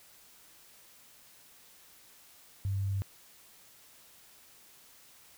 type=tone; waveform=sine; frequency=98 Hz; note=G2; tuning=in tune; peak=-29 dBFS; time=2.65-3.02 s; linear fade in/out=0 ms; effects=white hiss -58 dBFS RMS until 5.37 s